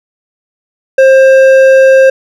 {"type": "tone with hard clipping", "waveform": "sine", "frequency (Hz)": 531, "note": "C5", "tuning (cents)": 25, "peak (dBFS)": -3, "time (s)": [0.98, 2.1], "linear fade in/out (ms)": 5, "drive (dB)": 8, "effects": []}